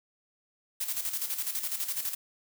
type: noise with tremolo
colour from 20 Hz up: blue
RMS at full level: -31 dBFS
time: 0.8-2.15 s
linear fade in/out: 10 ms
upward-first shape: square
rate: 12 Hz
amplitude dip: 60%
effects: none